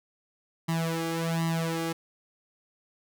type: tone with flanger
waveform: sawtooth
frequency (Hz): 164.81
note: E3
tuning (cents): 0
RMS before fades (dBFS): -29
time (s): 0.68-1.93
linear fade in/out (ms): 10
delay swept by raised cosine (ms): 1 to 2.5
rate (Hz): 1.3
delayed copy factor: +0.9
effects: none